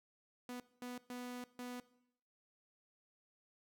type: tone bursts at uneven times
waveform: sawtooth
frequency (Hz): 246.9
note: B3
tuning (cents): 0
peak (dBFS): -40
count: 4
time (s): 0.49-0.6 / 0.82-0.98 / 1.1-1.44 / 1.59-1.8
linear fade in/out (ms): 2
effects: noise-tail reverb RT60 0.8 s tail -19 dB re dry